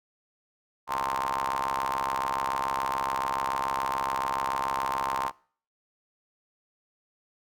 sawtooth ring-modulated tone, 67 Hz, C2, 42 cents sharp, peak -20 dBFS, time 0.87-5.32 s, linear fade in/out 50 ms, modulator 980 Hz, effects noise-tail reverb RT60 0.5 s tail -24 dB re dry

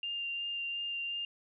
sine tone with vibrato, 2794 Hz, F7, in tune, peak -34 dBFS, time 0.03-1.25 s, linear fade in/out 2 ms, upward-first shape sine, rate 2.8 Hz, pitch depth 10 cents each way, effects none

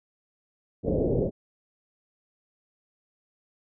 white low-pass noise, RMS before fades -25 dBFS, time 0.83-1.31 s, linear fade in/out 50 ms, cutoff 570 Hz, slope 48 dB/octave, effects none

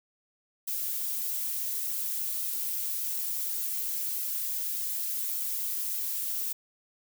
violet noise with flanger, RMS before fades -32 dBFS, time 0.67-6.53 s, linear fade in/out 10 ms, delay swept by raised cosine 1.7 to 4.7 ms, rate 1.7 Hz, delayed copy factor -0.7, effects none

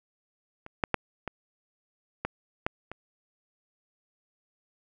clicks, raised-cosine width 0.5 ms, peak -27 / -9 / -8 / -18 / -14 / -11 / -23 dBFS, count 7, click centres 0.664 / 0.838 / 0.943 / 1.277 / 2.25 / 2.665 / 2.916 s, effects none

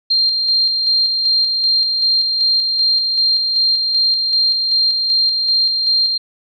sine tone with tremolo, 4186 Hz, C8, in tune, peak -11 dBFS, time 0.1-6.18 s, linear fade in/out 10 ms, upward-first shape square, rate 2.6 Hz, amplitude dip 35%, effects none

